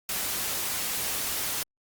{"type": "noise", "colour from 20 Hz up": "white", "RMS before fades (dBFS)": -30, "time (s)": [0.09, 1.63], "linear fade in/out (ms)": 2, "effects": ["Opus 48 kbps"]}